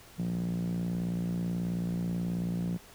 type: tone with band-pass filter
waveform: 5% pulse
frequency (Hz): 58.5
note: A#1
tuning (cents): +7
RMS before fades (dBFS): -32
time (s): 0.18-2.78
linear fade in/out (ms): 20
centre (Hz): 160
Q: 8.9
effects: pink hiss -53 dBFS RMS until 2.94 s